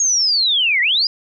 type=linear two-way sweep; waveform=sine; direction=down then up; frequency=6645 to 1879 to 5010 Hz; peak=-13 dBFS; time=0-1.07 s; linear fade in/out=2 ms; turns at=0.81 s; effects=none